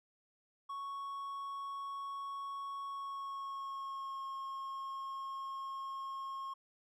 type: tone with pitch glide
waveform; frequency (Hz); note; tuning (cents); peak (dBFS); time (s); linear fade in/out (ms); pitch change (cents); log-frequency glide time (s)
triangle; 1108.7 to 1080.9; C#6 to C#6; 0 to -44; -38; 0.69-6.54; 10; -44; 2.87-4.26
effects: none